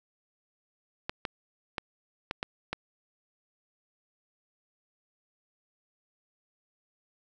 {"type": "clicks", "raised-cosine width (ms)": 0.3, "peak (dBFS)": -15, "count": 6, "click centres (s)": [1.095, 1.252, 1.782, 2.311, 2.429, 2.73], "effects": []}